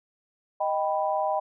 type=chord; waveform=sine; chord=Eb augmented; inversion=none; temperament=equal; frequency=622.3 / 784 / 987.8 Hz; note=Eb5 / G5 / B5; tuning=0 / 0 / 0 cents; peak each=-27 / -27 / -30 dBFS; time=0.6-1.4 s; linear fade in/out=10 ms; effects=none